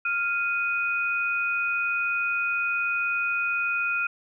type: tone pair together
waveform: sine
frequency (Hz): 1396.9 / 2489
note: F6 / D#7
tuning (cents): 0 / 0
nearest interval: minor seventh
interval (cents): 1000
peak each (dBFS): -26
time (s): 0.05-4.07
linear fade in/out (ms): 5
effects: none